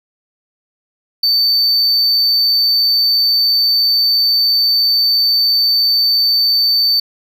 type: tone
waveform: triangle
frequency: 4557 Hz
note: C#8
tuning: 47 cents sharp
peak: -9 dBFS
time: 1.23-7 s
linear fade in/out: 5 ms
effects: none